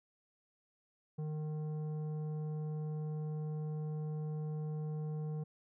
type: tone with tanh clipping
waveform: triangle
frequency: 153.3 Hz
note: D#3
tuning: 25 cents flat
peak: -38 dBFS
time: 1.18-5.44 s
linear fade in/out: 10 ms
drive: 14 dB
effects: none